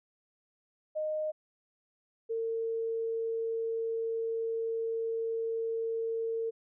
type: tone pair in turn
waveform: sine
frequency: 617 / 453.9 Hz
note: D#5 / A#4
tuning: -15 / -46 cents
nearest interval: perfect fourth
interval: 531 cents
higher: first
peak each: -30 / -30 dBFS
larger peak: neither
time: 0.95-1.32 / 2.29-6.51 s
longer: second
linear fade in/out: 20 ms
effects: none